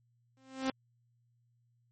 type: tone with exponential growth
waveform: sawtooth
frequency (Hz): 264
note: C4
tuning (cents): +16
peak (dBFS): -24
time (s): 0.37-0.7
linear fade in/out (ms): 2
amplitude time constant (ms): 70
effects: added 119 Hz sine -69 dBFS peak until 1.91 s + MP3 32 kbps